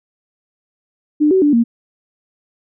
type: tone with pitch steps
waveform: sine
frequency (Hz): 299.7 / 378.4 / 292.9 / 233.3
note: D4 / F#4 / D4 / A#3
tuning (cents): +35 / +39 / -5 / +2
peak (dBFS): -9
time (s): 1.2-1.64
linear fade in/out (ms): 20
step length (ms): 110
effects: none